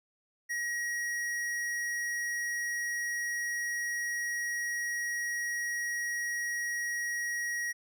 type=tone with hard clipping; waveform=sine; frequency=1900 Hz; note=A#6; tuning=33 cents sharp; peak=-33 dBFS; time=0.49-7.73 s; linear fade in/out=20 ms; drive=13 dB; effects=none